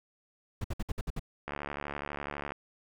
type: noise bursts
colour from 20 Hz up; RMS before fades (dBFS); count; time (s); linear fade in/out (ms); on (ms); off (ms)
brown; -32; 7; 0.61-1.195; 5; 33; 59
type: click train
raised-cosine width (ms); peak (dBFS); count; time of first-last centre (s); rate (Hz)
0.5; -21; 76; 1.48-2.52; 72.1
effects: none